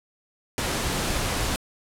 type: noise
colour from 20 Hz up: pink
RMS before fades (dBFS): -26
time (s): 0.58-1.56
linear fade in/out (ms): 0
effects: low-pass 11000 Hz 12 dB/octave